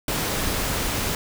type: noise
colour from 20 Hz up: pink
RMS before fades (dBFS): -25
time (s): 0.08-1.15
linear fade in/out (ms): 2
effects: none